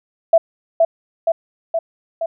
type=tone with echo; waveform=sine; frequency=662 Hz; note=E5; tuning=7 cents sharp; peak=-6 dBFS; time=0.33-0.38 s; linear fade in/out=5 ms; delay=470 ms; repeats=4; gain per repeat=-3 dB; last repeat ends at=2.26 s; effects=none